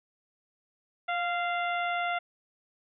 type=harmonic tone with a mistuned harmonic; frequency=693 Hz; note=F5; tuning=14 cents flat; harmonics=1 / 2 / 3 / 4 / 5; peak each=-30 / -33 / -35 / -41 / -43 dBFS; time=1.08-2.19 s; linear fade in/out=10 ms; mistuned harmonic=1; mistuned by=+25 cents; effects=none